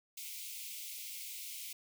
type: high-pass noise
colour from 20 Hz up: white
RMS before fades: -45 dBFS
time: 0.17-1.73 s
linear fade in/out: 5 ms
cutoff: 2100 Hz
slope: 96 dB/octave
effects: none